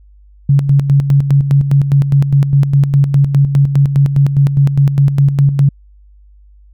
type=tone with tremolo; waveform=sine; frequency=139.9 Hz; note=C#3; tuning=16 cents sharp; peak=-5 dBFS; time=0.49-5.69 s; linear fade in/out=5 ms; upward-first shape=square; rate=4.9 Hz; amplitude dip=60%; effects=added 50 Hz sine -40 dBFS peak until 6.73 s